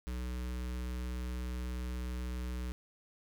square tone with notch filter, 61.74 Hz, B1, in tune, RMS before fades -38 dBFS, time 0.07-2.72 s, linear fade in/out 0 ms, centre 720 Hz, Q 1.7, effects none

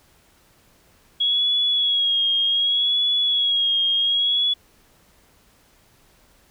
sine tone with vibrato, 3322 Hz, G#7, in tune, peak -17 dBFS, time 1.2-4.54 s, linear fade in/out 10 ms, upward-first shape sine, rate 0.66 Hz, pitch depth 44 cents each way, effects pink hiss -57 dBFS RMS until 6.5 s

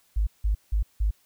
sine tone bursts, 51.91 Hz, G#1, in tune, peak -20 dBFS, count 4, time 0.16-1.11 s, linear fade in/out 10 ms, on 110 ms, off 170 ms, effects white hiss -64 dBFS RMS until 1.25 s

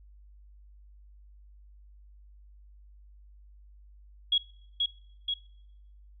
sine tone with echo, 3322 Hz, G#7, in tune, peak -21 dBFS, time 4.32-4.38 s, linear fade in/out 5 ms, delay 480 ms, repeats 2, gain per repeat -3 dB, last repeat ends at 5.34 s, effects noise-tail reverb RT60 0.9 s tail -23 dB re dry + added 50 Hz sine -51 dBFS peak until 6.2 s

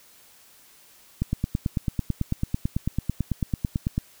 click train, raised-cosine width 5 ms, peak -11 dBFS, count 26, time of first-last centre 1.22-3.979 s, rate 9.06 Hz, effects white hiss -54 dBFS RMS until 4.2 s

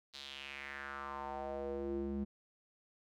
square tone with band-pass filter sweep, 69.3 Hz, C#2, in tune, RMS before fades -42 dBFS, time 0.13-2.25 s, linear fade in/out 20 ms, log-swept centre 4200 to 230 Hz, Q 3.7, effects none

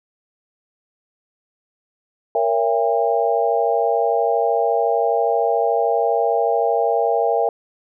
sine chord, A# diminished seventh, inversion none, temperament just, 466.2 / 559.4 / 671.3 / 805.5 Hz, A#4 / C#5 / E5 / G5, 0 / +16 / +31 / +47 cents, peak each -20 / -24 / -20 / -21 dBFS, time 2.35-7.49 s, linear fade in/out 2 ms, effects none

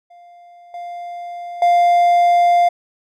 triangle tone with level steps, 699 Hz, F5, 1 cent sharp, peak -39 / -25 / -8 dBFS, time 0.1-2.69 s, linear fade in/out 10 ms, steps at 0.74 / 1.62 s, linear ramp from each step 2 ms, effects none

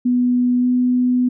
sine tone with pitch glide, 246.9 to 249.2 Hz, B3 to B3, 0 to +16 cents, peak -13 dBFS, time 0.05-1.29 s, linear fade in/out 10 ms, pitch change +16 cents, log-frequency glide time 0.6-0.66 s, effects none

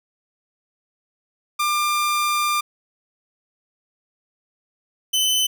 sawtooth tone pair in turn, 1195 / 3036 Hz, D6 / F#7, +30 / +44 cents, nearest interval octave + major third, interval 1614 cents, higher second, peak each -15 / -14 dBFS, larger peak second, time 1.59-2.61 / 5.13-5.47 s, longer first, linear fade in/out 10 ms, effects none

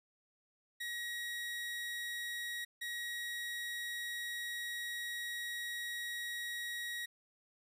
30% pulse tone bursts at uneven times, 1900 Hz, A#6, 33 cents sharp, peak -36 dBFS, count 2, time 0.8-2.65 / 2.81-7.06 s, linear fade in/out 10 ms, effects none

